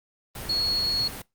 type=tone in noise; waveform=sine; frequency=4335 Hz; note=C#8; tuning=39 cents flat; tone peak=-22 dBFS; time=0.49-1.08 s; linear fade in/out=5 ms; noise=pink; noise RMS=-36 dBFS; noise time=0.35-1.22 s; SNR=+11 dB; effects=noise-tail reverb RT60 0.2 s tail -22 dB re dry + Opus 32 kbps